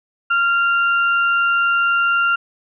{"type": "tone pair together", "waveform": "sine", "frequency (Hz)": [1388, 2776], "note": ["F6", "F7"], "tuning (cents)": [-11, -11], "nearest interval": "octave", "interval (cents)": 1200, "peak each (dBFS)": [-14, -23], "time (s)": [0.3, 2.36], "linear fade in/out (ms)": 10, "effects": []}